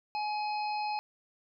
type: harmonic tone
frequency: 842 Hz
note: G#5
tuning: 24 cents sharp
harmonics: 1 / 3 / 5 / 6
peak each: -31 / -41 / -45 / -47 dBFS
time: 0.15-0.99 s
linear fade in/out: 0 ms
effects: none